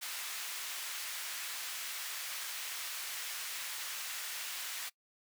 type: high-pass noise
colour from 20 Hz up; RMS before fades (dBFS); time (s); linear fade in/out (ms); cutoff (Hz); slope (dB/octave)
pink; -41; 0.01-4.9; 20; 1700; 12
effects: noise-tail reverb RT60 0.1 s tail -22 dB re dry